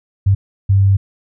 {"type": "tone bursts at uneven times", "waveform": "sine", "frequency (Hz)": 98, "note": "G2", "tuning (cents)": 0, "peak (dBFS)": -8, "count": 2, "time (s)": [[0.26, 0.35], [0.69, 0.97]], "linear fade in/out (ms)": 10, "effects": []}